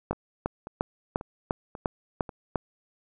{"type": "two click trains", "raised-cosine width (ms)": 1, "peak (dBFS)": [-24, -11], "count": [5, 8], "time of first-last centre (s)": [[0.13, 2.292], [0.11, 2.558]], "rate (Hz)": [1.85, 2.86], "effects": []}